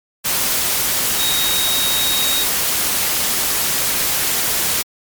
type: tone in noise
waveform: sine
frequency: 3769 Hz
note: A#7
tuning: 18 cents sharp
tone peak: -19 dBFS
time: 1.18-2.45 s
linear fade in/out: 20 ms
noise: white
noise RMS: -18 dBFS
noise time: 0.24-4.83 s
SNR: -4 dB
effects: MP3 96 kbps